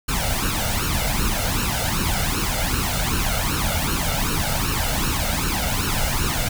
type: noise with flanger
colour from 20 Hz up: pink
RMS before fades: -22 dBFS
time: 0.08-6.49 s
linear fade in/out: 10 ms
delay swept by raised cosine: 0.72 to 1.43 ms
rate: 2.6 Hz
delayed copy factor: +0.75
effects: none